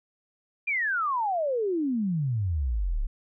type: exponential sweep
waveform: sine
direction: down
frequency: 2452 to 31.27 Hz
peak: -24 dBFS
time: 0.67-3.07 s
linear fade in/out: 10 ms
effects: none